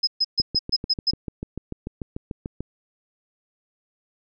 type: tone bursts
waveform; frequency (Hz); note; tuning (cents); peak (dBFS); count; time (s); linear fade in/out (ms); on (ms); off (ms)
sine; 5090; D#8; +39; -17; 7; 0.03-1.111; 10; 43; 130
type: click train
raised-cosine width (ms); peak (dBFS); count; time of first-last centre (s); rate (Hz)
3; -17; 16; 0.4-2.606; 6.8
effects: none